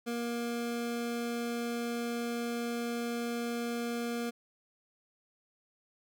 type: tone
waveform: 25% pulse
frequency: 236.2 Hz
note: A#3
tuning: 23 cents sharp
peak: -29 dBFS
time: 0.06-4.31 s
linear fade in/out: 20 ms
effects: none